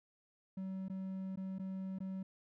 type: tone with dropouts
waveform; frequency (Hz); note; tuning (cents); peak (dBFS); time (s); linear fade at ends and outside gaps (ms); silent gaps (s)
triangle; 190; F#3; +46; -37; 0.57-2.23; 5; 0.884-0.897 / 1.359-1.372 / 1.585-1.594 / 1.987-2.003
effects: none